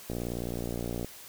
click train, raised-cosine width 2 ms, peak -21 dBFS, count 57, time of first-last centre 0.1-1.046 s, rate 59.2 Hz, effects white hiss -48 dBFS RMS until 1.28 s

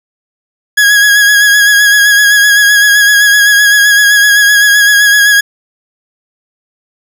40% pulse tone with vibrato, 1661.2 Hz, G#6, in tune, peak -3 dBFS, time 0.77-5.41 s, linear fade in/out 10 ms, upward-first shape sine, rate 7.8 Hz, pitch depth 31 cents each way, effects none

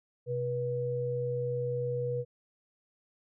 sine tone pair together, 128.5 / 485.2 Hz, C3 / B4, -31 / -31 cents, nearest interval octave + major seventh, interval 2300 cents, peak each -34 / -31 dBFS, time 0.26-2.25 s, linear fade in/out 50 ms, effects none

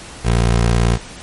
20% pulse tone, 58.1 Hz, A#1, 5 cents flat, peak -7 dBFS, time 0.23-0.99 s, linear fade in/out 50 ms, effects pink hiss -35 dBFS RMS until 1.22 s + MP3 48 kbps

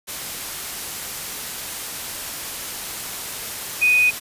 sine tone in noise, 2489 Hz, D#7, in tune, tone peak -13 dBFS, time 3.81-4.11 s, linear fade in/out 20 ms, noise white, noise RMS -30 dBFS, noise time 0.07-4.2 s, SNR +14 dB, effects resampled to 32000 Hz

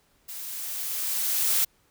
blue noise with level ramp, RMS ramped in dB -38 to -22 dBFS, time 0.28-1.65 s, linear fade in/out 10 ms, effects pink hiss -65 dBFS RMS until 1.9 s

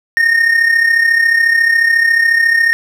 triangle tone with amplitude modulation, 1840 Hz, A#6, 23 cents flat, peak -4 dBFS, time 0.17-2.73 s, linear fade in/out 0 ms, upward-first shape sine, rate 34.1 Hz, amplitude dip 60%, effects none

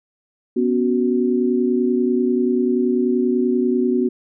sine chord, B suspended second, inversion none, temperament equal, 246.9 / 277.2 / 370 Hz, B3 / C#4 / F#4, 0 / 0 / 0 cents, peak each -18 / -24 / -19 dBFS, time 0.56-4.09 s, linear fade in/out 10 ms, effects none

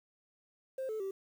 sine tone with pitch steps, 527 / 435.1 / 387.5 Hz, C5 / A4 / G4, +12 / -19 / -20 cents, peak -33 dBFS, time 0.78-1.11 s, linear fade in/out 5 ms, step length 110 ms, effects tanh soft clip ceiling -33 dBFS + 10-bit

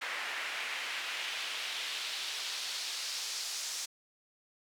pink noise with band-pass filter sweep, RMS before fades -38 dBFS, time 0.01-3.86 s, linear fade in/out 10 ms, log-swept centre 1900 to 5900 Hz, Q 1.5, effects high-pass 400 Hz 12 dB/octave

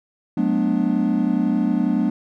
triangle chord, B minor seventh, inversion second, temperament equal with one note detuned, 185 / 214.9 / 246.9 / 293.7 Hz, F#3 / A3 / B3 / D4, 0 / -41 / 0 / 0 cents, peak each -22 / -20 / -20 / -21 dBFS, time 0.37-2.1 s, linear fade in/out 5 ms, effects none

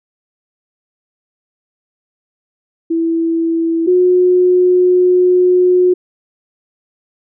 sine tone pair in turn, 330.2 / 362.3 Hz, E4 / F#4, +3 / -36 cents, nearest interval major second, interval 161 cents, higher second, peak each -12 / -7 dBFS, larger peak second, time 2.9-3.87 / 3.87-5.94 s, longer second, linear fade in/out 10 ms, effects none

